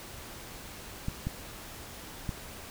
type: clicks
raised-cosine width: 5 ms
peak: -19 dBFS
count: 3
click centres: 1.084 / 1.27 / 2.292 s
effects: pink hiss -45 dBFS RMS until 2.7 s